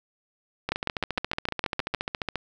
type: two click trains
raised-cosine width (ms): 0.3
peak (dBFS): -12 / -9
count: 25 / 9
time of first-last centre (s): 0.69-2.357 / 0.72-1.947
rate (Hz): 14.4 / 6.52
effects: none